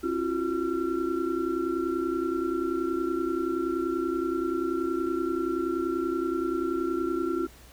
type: tone cluster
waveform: sine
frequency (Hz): 269.3 / 338.3 / 368.8 / 1361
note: C#4 / E4 / F#4 / F6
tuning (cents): -50 / +45 / -6 / -45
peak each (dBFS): -33 / -28 / -31 / -36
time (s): 0.03-7.47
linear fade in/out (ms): 10
effects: added 60 Hz sine -51 dBFS peak until 7.72 s + pink hiss -53 dBFS RMS until 7.72 s